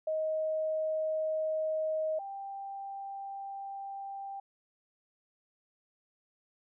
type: tone pair in turn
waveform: sine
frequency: 628 / 788.5 Hz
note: D#5 / G5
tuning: +16 / +10 cents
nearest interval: major third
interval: 394 cents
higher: second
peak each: -29 / -38 dBFS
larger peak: first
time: 0.07-2.19 / 2.19-4.4 s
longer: second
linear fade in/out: 5 ms
effects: none